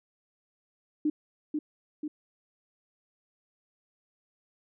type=tone with echo; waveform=sine; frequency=302 Hz; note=D4; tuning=48 cents sharp; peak=-23 dBFS; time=1.05-1.1 s; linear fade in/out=5 ms; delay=490 ms; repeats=2; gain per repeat=-4 dB; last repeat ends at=2.08 s; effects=none